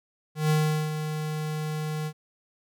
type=tone with ADSR envelope; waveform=square; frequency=154 Hz; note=D#3; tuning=17 cents flat; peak=-20 dBFS; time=0.35-2.13 s; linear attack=150 ms; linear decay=400 ms; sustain=-9 dB; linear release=64 ms; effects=none